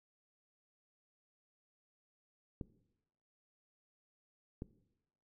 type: clicks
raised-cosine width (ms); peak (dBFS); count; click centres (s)
3; -28; 2; 2.612 / 4.621
effects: noise-tail reverb RT60 0.9 s tail -18 dB re dry